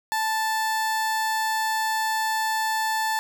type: tone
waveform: 30% pulse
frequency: 880 Hz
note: A5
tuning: in tune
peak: -20 dBFS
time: 0.12-3.19 s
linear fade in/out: 0 ms
effects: none